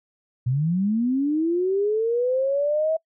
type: linear sweep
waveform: sine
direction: up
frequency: 118.2 to 648 Hz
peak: -19 dBFS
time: 0.46-2.97 s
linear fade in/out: 10 ms
effects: noise-tail reverb RT60 0.1 s tail -25 dB re dry